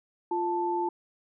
sine tone pair together, 349.2 / 880 Hz, F4 / A5, 0 / 0 cents, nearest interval octave + major third, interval 1600 cents, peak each -29 / -28 dBFS, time 0.31-0.89 s, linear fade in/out 5 ms, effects none

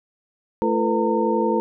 sine tone cluster, 220.1 / 338.1 / 445.8 / 496.7 / 913 Hz, A3 / E4 / A4 / B4 / A#5, +1 / +44 / +23 / +10 / -36 cents, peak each -24 dBFS, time 0.62-1.6 s, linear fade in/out 0 ms, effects none

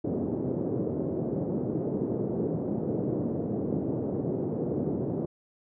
white band-pass noise, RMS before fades -30 dBFS, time 0.04-5.26 s, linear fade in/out 10 ms, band 110 to 440 Hz, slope 24 dB/octave, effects none

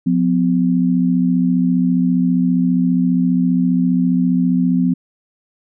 sine tone pair together, 178.6 / 253.5 Hz, F3 / B3, +39 / +45 cents, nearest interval tritone, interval 606 cents, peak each -15 dBFS, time 0.06-4.94 s, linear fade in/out 10 ms, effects none

